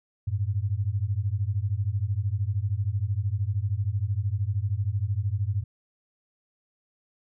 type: beating tone pair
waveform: sine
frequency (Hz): 94.6 / 107.6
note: F#2 / A2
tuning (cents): +39 / -38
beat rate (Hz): 13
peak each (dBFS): -27 / -27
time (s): 0.27-5.64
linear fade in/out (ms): 10
effects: none

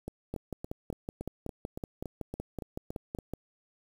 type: two click trains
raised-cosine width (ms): 2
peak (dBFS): -24 / -22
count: 12 / 17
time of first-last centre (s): 0.08-3.187 / 0.34-3.336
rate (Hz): 3.54 / 5.34
effects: 8-bit

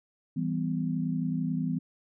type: chord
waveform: sine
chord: E minor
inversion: none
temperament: equal with one note detuned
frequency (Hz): 164.81 / 196 / 252.1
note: E3 / G3 / B3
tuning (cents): 0 / 0 / +36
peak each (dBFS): -30 / -34 / -31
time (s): 0.36-1.79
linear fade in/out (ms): 10
effects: none

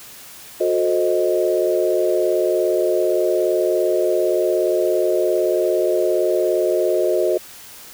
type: chord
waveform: sine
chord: F# diminished seventh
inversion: none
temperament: equal with one note detuned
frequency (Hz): 362.6 / 440 / 523.3 / 622.3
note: F#4 / A4 / C5 / Eb5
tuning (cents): -35 / 0 / 0 / 0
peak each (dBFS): -19 / -23 / -23 / -20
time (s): 0.6-7.38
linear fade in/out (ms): 10
effects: white hiss -40 dBFS RMS until 7.93 s

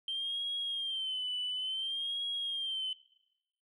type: tone with vibrato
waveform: sine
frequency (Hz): 3136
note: G7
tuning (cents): 0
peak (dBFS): -32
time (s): 0.08-2.93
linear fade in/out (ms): 2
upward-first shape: sine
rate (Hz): 0.57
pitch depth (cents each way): 88
effects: noise-tail reverb RT60 1.0 s tail -23 dB re dry + tanh soft clip ceiling -29 dBFS

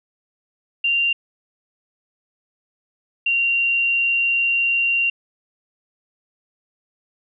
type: tone pair in turn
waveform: sine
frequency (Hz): 2777 / 2763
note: F7 / F7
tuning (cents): -10 / -19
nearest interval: unison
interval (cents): 9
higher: first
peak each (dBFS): -16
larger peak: neither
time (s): 0.84-1.13 / 3.26-5.1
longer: second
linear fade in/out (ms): 5
effects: none

